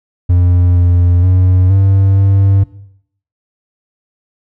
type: tone with pitch steps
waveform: triangle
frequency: 88.8 / 88.1 / 91.9 / 97.2 / 97.9 Hz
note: F2 / F2 / F#2 / G2 / G2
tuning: +29 / +16 / -11 / -14 / -2 cents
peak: -4 dBFS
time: 0.29-2.64 s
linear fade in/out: 10 ms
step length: 470 ms
effects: noise-tail reverb RT60 0.7 s tail -17 dB re dry